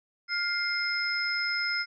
sine tone cluster, 1411 / 2100 / 5140 Hz, F6 / C7 / E8, +17 / +6 / -45 cents, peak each -31 dBFS, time 0.28-1.86 s, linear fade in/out 50 ms, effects none

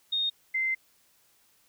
sine tone pair in turn, 3699 / 2076 Hz, A#7 / C7, -14 / -14 cents, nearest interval minor seventh, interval 1000 cents, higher first, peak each -25 dBFS, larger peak neither, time 0.12-0.3 / 0.54-0.75 s, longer second, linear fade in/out 10 ms, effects white hiss -65 dBFS RMS until 1.68 s

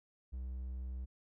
triangle tone, 63.5 Hz, B1, 49 cents sharp, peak -37 dBFS, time 0.32-1.06 s, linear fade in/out 20 ms, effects none

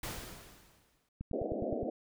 pink noise with exponential decay, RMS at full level -38 dBFS, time 0.03-1.09 s, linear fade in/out 5 ms, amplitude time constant 230 ms
click train, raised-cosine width 5 ms, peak -27 dBFS, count 7, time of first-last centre 1.21-1.83 s, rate 9.67 Hz
white band-pass noise, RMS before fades -36 dBFS, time 1.33-1.9 s, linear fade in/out 5 ms, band 200 to 700 Hz, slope 96 dB/octave
effects none

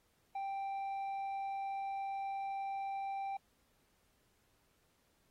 sine tone with tanh clipping, 785 Hz, G5, 2 cents sharp, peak -38 dBFS, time 0.35-3.37 s, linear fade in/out 5 ms, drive 5 dB, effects pink hiss -75 dBFS RMS until 5.3 s + AAC 48 kbps

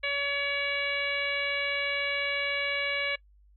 harmonic tone, 566 Hz, C#5, 36 cents sharp, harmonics 1 / 2 / 3 / 4 / 5 / 6 / 7, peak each -35 / -41 / -34 / -30 / -37 / -41 / -41 dBFS, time 0.03-3.16 s, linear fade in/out 10 ms, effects noise-tail reverb RT60 0.1 s tail -22 dB re dry + added 50 Hz sine -56 dBFS peak until 3.56 s

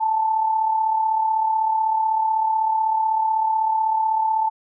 sine tone with amplitude modulation, 880 Hz, A5, in tune, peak -15 dBFS, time 0-4.5 s, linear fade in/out 20 ms, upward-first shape sine, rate 36 Hz, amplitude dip 50%, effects none

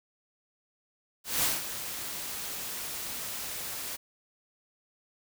white noise with ADSR envelope, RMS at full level -26 dBFS, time 1.24-3.97 s, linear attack 190 ms, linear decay 180 ms, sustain -11 dB, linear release 19 ms, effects none

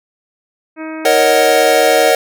harmonic tone, 316.3 Hz, D#4, 29 cents sharp, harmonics 1 / 2 / 3 / 4 / 5 / 6 / 7 / 8, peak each -24 / -30 / -35 / -35 / -35 / -40 / -36 / -39 dBFS, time 0.76-2.13 s, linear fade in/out 50 ms
square chord, D# minor seventh, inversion second, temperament equal with one note detuned, 466.2 / 552.1 / 622.3 / 740 Hz, A#4 / C#5 / D#5 / F#5, 0 / -7 / 0 / 0 cents, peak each -15 dBFS, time 1.05-2.15 s, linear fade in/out 2 ms
effects none

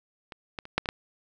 clicks, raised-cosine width 0.3 ms, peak -24 / -18 / -27 / -7 / -18 / -9 dBFS, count 6, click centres 0.322 / 0.588 / 0.654 / 0.78 / 0.858 / 0.889 s, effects none

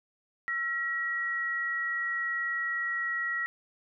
sine tone pair together, 1350.6 / 1910 Hz, E6 / A#6, +42 / +42 cents, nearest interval tritone, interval 600 cents, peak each -37 / -29 dBFS, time 0.48-3.46 s, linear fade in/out 0 ms, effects none

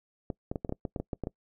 clicks, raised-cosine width 2 ms, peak -19 dBFS, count 12, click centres 0.302 / 0.515 / 0.558 / 0.648 / 0.694 / 0.724 / 0.852 / 0.962 / 1 / 1.132 / 1.237 / 1.271 s, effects noise-tail reverb RT60 0.1 s tail -24 dB re dry

